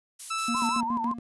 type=noise bursts; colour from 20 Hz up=violet; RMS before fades=-34 dBFS; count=3; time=0.19-0.68 s; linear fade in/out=10 ms; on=120 ms; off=65 ms
type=tone; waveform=sawtooth; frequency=1318.5 Hz; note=E6; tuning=in tune; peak=-24 dBFS; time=0.3-0.81 s; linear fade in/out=10 ms
type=tone with tremolo; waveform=triangle; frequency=235.6 Hz; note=A#3; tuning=19 cents sharp; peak=-25 dBFS; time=0.48-1.19 s; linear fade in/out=5 ms; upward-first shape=square; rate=7.1 Hz; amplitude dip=70%
type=tone with vibrato; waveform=sine; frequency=970 Hz; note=B5; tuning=31 cents flat; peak=-27 dBFS; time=0.54-1.14 s; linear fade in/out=10 ms; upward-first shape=sine; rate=5.7 Hz; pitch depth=150 cents each way
effects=resampled to 24000 Hz